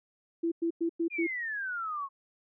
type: tone bursts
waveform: sine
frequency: 334.4 Hz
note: E4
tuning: 25 cents sharp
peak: -26 dBFS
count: 5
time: 0.43-1.27 s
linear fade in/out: 10 ms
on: 88 ms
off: 100 ms
type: exponential sweep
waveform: sine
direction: down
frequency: 2459 to 1074 Hz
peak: -32 dBFS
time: 1.1-2.09 s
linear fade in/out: 50 ms
effects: none